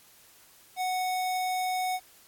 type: tone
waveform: square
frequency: 739 Hz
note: F#5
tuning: 2 cents flat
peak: -28 dBFS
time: 0.76-2 s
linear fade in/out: 50 ms
effects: white hiss -57 dBFS RMS until 2.27 s + AAC 64 kbps